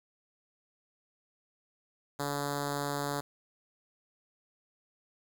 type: tone with notch filter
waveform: 5% pulse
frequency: 143.2 Hz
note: D3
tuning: 43 cents flat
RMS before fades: -34 dBFS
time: 2.19-3.21 s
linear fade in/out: 10 ms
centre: 2300 Hz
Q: 0.96
effects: 10-bit